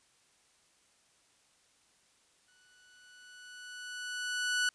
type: tone with exponential growth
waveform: sawtooth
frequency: 1480 Hz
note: F#6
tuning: in tune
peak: -23 dBFS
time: 2.48-4.69 s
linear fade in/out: 2 ms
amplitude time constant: 480 ms
effects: white hiss -68 dBFS RMS until 4.74 s + resampled to 22050 Hz